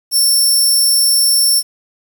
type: tone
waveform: 15% pulse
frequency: 5420 Hz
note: E8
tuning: 47 cents sharp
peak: -4 dBFS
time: 0.11-1.63 s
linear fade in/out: 50 ms
effects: 7-bit